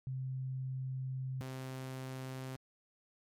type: tone pair in turn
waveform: sine / sawtooth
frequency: 130.81 / 130.81 Hz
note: C3 / C3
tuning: 0 / 0 cents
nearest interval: unison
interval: 0 cents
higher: neither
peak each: -36 / -37 dBFS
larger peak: first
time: 0.07-1.41 / 1.41-2.56 s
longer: first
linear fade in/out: 0 ms
effects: MP3 96 kbps